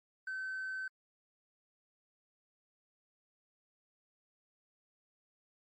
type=tone; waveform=triangle; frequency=1533 Hz; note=G6; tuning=39 cents flat; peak=-34 dBFS; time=0.27-0.88 s; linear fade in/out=5 ms; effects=tanh soft clip ceiling -33 dBFS + MP3 32 kbps